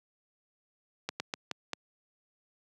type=slowing click train; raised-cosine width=0.2 ms; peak=-15 dBFS; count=5; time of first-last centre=1.09-1.733 s; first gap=110 ms; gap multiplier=1.26; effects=high-pass 150 Hz 12 dB/octave